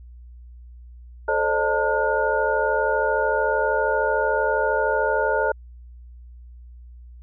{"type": "tone cluster", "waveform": "sine", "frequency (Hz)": [434.8, 529, 602, 896, 1437], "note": ["A4", "C5", "D5", "A5", "F6"], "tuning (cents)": [-21, 19, 43, 31, 49], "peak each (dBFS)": -25, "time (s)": [1.28, 5.52], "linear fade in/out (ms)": 5, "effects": ["added 60 Hz sine -40 dBFS peak until 7.22 s"]}